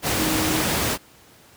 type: tone in noise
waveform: sine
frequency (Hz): 314.5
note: D#4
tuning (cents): +19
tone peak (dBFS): -24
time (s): 0.16-0.64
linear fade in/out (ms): 50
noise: pink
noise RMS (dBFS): -22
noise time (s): 0.02-0.98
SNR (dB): -5
effects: pink hiss -51 dBFS RMS until 1.56 s + high-pass 80 Hz 12 dB/octave